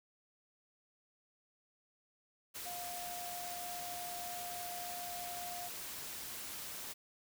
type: tone in noise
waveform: sine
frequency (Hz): 707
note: F5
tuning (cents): +21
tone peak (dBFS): -44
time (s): 2.65-5.69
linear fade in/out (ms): 20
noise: white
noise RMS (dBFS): -45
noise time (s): 2.54-6.94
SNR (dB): -2
effects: none